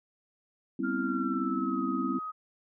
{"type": "chord", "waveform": "sine", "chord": "C major seventh", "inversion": "second", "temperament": "equal with one note detuned", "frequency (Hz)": [196, 246.9, 265.9, 329.6], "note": ["G3", "B3", "C4", "E4"], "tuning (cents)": [0, 0, 28, 0], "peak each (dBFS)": [-36, -34, -32, -34], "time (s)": [0.79, 2.19], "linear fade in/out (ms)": 5}
{"type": "tone with pitch glide", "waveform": "sine", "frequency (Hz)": [1397, 1259], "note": ["F6", "D#6"], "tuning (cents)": [0, 20], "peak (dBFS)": -34, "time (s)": [0.83, 2.32], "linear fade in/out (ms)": 20, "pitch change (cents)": -180, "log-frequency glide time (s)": [1, 1.83]}
{"effects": []}